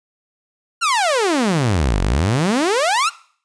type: exponential two-way sweep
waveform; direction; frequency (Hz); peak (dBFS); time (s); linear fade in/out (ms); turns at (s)
sawtooth; down then up; 1440 to 43.14 to 1440; -11; 0.81-3.1; 20; 2.01
effects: noise-tail reverb RT60 0.5 s tail -19 dB re dry + resampled to 22050 Hz